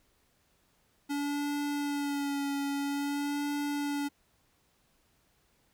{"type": "tone with vibrato", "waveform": "square", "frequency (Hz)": 285.1, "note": "C#4", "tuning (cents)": 49, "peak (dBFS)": -31, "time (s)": [1.09, 4.09], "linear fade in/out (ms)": 20, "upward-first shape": "sine", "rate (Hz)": 0.5, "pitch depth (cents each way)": 26, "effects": ["pink hiss -70 dBFS RMS until 5.73 s"]}